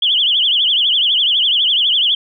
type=tone with vibrato; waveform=sine; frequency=3158 Hz; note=G7; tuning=12 cents sharp; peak=-11 dBFS; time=0.02-2.15 s; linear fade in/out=5 ms; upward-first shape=triangle; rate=12 Hz; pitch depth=200 cents each way; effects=none